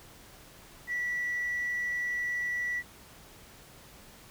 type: tone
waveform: sine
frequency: 1952 Hz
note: B6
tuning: 21 cents flat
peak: -28 dBFS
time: 0.87-2.83 s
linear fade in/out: 50 ms
effects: tanh soft clip ceiling -26 dBFS + pink hiss -53 dBFS RMS until 4.3 s